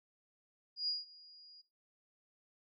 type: tone with ADSR envelope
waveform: sine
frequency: 4869 Hz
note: D#8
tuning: 38 cents flat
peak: -31 dBFS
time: 0.76-1.62 s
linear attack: 120 ms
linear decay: 170 ms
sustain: -23 dB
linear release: 15 ms
effects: noise-tail reverb RT60 0.4 s tail -20 dB re dry + MP3 96 kbps